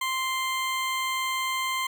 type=tone; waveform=20% pulse; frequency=1046.5 Hz; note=C6; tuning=in tune; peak=-21 dBFS; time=0.01-1.87 s; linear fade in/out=5 ms; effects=none